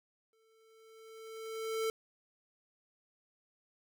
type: tone with exponential growth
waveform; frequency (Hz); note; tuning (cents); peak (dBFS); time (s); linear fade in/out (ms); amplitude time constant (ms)
square; 444.7; A4; +18; -31; 0.33-1.9; 1; 340
effects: none